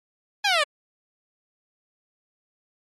10% pulse linear sweep, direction down, 845 to 562 Hz, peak -10 dBFS, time 0.44-0.64 s, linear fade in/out 10 ms, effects low-pass 7000 Hz 12 dB/octave + MP3 64 kbps

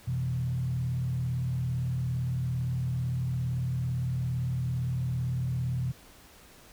sine tone with frequency modulation, 126 Hz, B2, 35 cents sharp, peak -27 dBFS, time 0.07-5.92 s, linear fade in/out 10 ms, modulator 37.7 Hz, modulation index 0.68, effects pink hiss -54 dBFS RMS until 6.72 s

